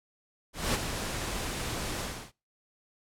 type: noise with ADSR envelope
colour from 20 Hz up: pink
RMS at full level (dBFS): -27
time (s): 0.53-2.32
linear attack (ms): 210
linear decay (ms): 28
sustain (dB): -7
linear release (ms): 310
effects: noise-tail reverb RT60 0.3 s tail -24 dB re dry + low-pass 11000 Hz 12 dB/octave